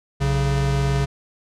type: tone pair together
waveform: square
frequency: 61.8 / 138.06 Hz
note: B1 / C#3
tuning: +2 / -7 cents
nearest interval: octave + major second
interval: 1391 cents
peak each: -24 / -20 dBFS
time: 0.2-1.06 s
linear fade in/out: 20 ms
effects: low-pass 8000 Hz 12 dB/octave